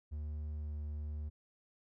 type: tone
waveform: triangle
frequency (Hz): 75.1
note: D2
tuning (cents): +39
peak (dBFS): -36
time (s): 0.11-1.3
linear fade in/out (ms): 20
effects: none